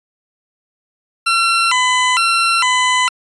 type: tone with vibrato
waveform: 20% pulse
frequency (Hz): 1169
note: D6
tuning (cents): -8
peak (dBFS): -7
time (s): 1.26-3.09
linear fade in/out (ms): 10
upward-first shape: square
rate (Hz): 1.1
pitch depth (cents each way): 260
effects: resampled to 22050 Hz